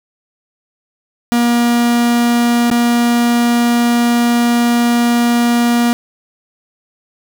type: tone with dropouts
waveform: 45% pulse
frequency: 238 Hz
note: A#3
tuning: 36 cents sharp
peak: -10 dBFS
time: 1.32-5.93 s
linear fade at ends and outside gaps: 0 ms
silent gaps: 2.701-2.713 s
effects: none